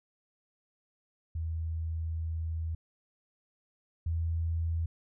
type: tone pair in turn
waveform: sine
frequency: 81.2 / 82.52 Hz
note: E2 / E2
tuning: -26 / +2 cents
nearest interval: unison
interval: 28 cents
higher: second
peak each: -31 / -28 dBFS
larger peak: second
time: 1.35-2.75 / 4.06-4.86 s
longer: first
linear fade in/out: 5 ms
effects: none